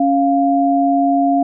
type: tone pair together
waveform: sine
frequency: 277.4 / 698.5 Hz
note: C#4 / F5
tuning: +1 / 0 cents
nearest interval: octave + major third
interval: 1599 cents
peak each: -14 dBFS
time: 0-1.43 s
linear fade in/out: 5 ms
effects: none